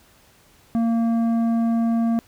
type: tone with tanh clipping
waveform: sine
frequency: 230 Hz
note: A#3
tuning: 23 cents flat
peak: -19 dBFS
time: 0.75-2.19 s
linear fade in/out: 0 ms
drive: 9 dB
effects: pink hiss -55 dBFS RMS until 2.27 s